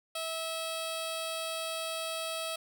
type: tone with notch filter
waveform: 10% pulse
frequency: 650 Hz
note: E5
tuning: 24 cents flat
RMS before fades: -36 dBFS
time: 0.15-2.56 s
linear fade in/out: 5 ms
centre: 1800 Hz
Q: 1.2
effects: none